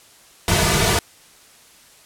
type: noise with comb filter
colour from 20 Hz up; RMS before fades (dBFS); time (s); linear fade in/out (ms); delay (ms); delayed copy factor
pink; -17; 0.48-0.99; 2; 3.7; -1
effects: white hiss -49 dBFS RMS until 2.05 s + low-pass 11000 Hz 12 dB/octave